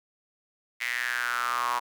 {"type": "tone with high-pass filter sweep", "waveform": "sawtooth", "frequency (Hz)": 121.4, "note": "B2", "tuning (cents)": -29, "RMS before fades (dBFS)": -29, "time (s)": [0.8, 1.8], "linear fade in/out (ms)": 20, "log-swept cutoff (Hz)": [2100, 990], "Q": 6.5, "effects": []}